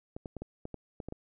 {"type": "clicks", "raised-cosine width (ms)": 2, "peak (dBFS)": -26, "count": 9, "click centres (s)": [0.165, 0.258, 0.367, 0.42, 0.654, 0.743, 1.002, 1.086, 1.124], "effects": []}